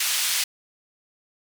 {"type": "band-pass noise", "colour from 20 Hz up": "pink", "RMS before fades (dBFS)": -24, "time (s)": [0, 0.44], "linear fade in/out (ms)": 5, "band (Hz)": [2500, 15000], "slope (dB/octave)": 12, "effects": []}